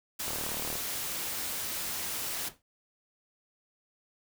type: noise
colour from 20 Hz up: white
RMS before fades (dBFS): -35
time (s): 0.19-2.49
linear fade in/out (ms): 10
type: click train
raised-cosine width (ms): 1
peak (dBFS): -25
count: 19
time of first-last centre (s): 0.28-0.755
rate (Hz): 37.9
type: noise with exponential decay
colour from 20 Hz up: pink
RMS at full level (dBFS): -42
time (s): 2.48-2.62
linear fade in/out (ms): 1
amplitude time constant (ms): 30
effects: none